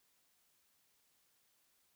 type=silence; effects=white hiss -75 dBFS RMS until 1.95 s